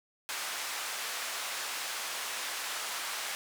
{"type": "band-pass noise", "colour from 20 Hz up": "pink", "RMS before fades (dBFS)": -37, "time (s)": [0.29, 3.35], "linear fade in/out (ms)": 0, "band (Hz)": [1000, 12000], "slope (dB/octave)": 12, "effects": []}